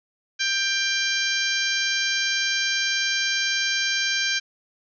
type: harmonic tone with a mistuned harmonic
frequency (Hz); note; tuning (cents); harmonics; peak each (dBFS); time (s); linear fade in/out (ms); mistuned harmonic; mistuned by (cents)
790; G5; +13; 2 / 3 / 4 / 5 / 6 / 7 / 8; -26 / -28 / -29 / -30 / -31 / -31 / -32; 0.39-4.4; 20; 5; +21
effects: none